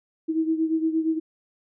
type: beating tone pair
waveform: sine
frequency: 319.3 / 327.9 Hz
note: D#4 / E4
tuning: +45 / -9 cents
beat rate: 8.6 Hz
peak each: -22 / -27 dBFS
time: 0.28-1.2 s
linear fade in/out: 20 ms
effects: none